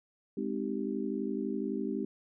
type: chord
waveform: sine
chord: Ab major seventh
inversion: none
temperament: just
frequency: 207.7 / 259.6 / 311.5 / 389.3 Hz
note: Ab3 / C4 / Eb4 / G4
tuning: 0 / -13 / +2 / -12 cents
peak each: -36 / -36 / -38 / -37 dBFS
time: 0.37-2.05 s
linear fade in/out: 5 ms
effects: none